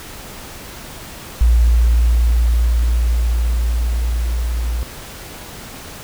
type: tone with level ramp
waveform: sine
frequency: 58.27 Hz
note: A#1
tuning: in tune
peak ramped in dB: -8 to -17 dBFS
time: 1.41-4.83 s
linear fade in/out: 0 ms
effects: pink hiss -34 dBFS RMS until 6.03 s